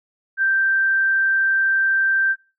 sine tone, 1568 Hz, G6, in tune, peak -15 dBFS, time 0.37-2.36 s, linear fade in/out 50 ms, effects noise-tail reverb RT60 0.3 s tail -18 dB re dry

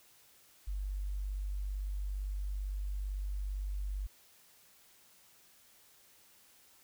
sine tone, 48.88 Hz, G1, 4 cents flat, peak -34 dBFS, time 0.67-4.07 s, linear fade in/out 10 ms, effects white hiss -63 dBFS RMS until 6.83 s

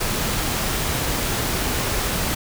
pink noise, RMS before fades -23 dBFS, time 0-2.35 s, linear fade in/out 10 ms, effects none

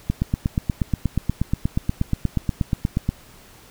click train, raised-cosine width 5 ms, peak -7 dBFS, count 26, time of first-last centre 0.1-3.09 s, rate 8.36 Hz, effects pink hiss -48 dBFS RMS until 3.7 s

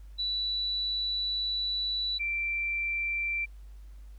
sine tone pair in turn, 3951 / 2349 Hz, B7 / D7, 0 / 0 cents, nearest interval major sixth, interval 900 cents, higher first, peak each -28 / -28 dBFS, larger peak neither, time 0.18-2.19 / 2.19-3.46 s, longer first, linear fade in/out 20 ms, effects added 50 Hz sine -44 dBFS peak until 4.18 s + pink hiss -67 dBFS RMS until 4.18 s

